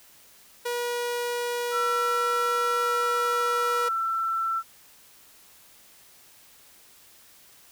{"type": "tone", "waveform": "sawtooth", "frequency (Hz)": 482.1, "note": "B4", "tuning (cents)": -42, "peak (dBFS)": -23, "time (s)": [0.65, 3.89], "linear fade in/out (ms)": 10}
{"type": "tone with pitch glide", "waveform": "sine", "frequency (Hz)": [1350, 1339.1], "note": ["E6", "E6"], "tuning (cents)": [41, 27], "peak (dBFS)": -24, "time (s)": [1.71, 4.63], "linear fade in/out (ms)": 50, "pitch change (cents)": -14, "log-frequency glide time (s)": [2.72, 3.74]}
{"effects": ["white hiss -54 dBFS RMS until 7.71 s"]}